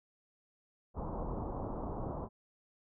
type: low-pass noise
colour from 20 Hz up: pink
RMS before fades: -39 dBFS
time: 0.94-2.29 s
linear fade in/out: 50 ms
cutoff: 1100 Hz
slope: 48 dB/octave
effects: none